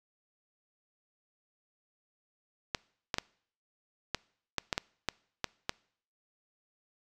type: clicks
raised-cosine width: 0.2 ms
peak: -12 dBFS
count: 10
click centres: 2.748 / 3.142 / 3.184 / 4.147 / 4.583 / 4.728 / 4.779 / 5.087 / 5.443 / 5.694 s
effects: noise-tail reverb RT60 0.6 s tail -25 dB re dry